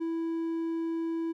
triangle tone, 329.6 Hz, E4, in tune, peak -27 dBFS, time 0-1.33 s, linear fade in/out 20 ms, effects none

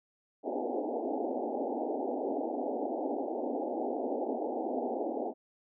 pink band-pass noise, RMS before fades -34 dBFS, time 0.43-5.34 s, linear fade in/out 50 ms, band 240 to 840 Hz, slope 96 dB/octave, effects none

